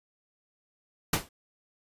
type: noise with exponential decay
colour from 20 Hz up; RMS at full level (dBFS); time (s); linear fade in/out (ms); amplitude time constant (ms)
pink; -21; 1.13-1.29; 5; 33
effects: resampled to 32000 Hz